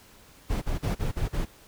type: noise bursts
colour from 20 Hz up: brown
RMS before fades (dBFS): -27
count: 6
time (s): 0.49-1.455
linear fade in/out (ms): 20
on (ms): 130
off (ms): 37
effects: pink hiss -54 dBFS RMS until 1.67 s